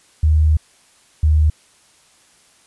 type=tone pair in turn; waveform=sine; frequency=77.4 / 76.82 Hz; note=D#2 / D#2; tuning=-9 / -22 cents; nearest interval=unison; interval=13 cents; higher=first; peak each=-10 dBFS; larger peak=neither; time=0.23-0.57 / 1.23-1.5 s; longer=first; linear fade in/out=5 ms; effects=white hiss -53 dBFS RMS until 2.66 s + resampled to 24000 Hz